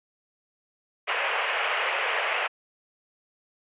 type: band-pass noise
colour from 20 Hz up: white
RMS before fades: -27 dBFS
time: 1.07-2.48 s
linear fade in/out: 20 ms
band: 450 to 2900 Hz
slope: 48 dB/octave
effects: resampled to 8000 Hz